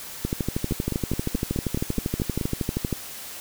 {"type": "two click trains", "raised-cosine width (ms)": 3, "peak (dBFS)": [-13, -11], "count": [9, 35], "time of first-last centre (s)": [[0.71, 2.412], [0.25, 2.927]], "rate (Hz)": [4.7, 12.7], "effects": ["white hiss -38 dBFS RMS until 3.4 s"]}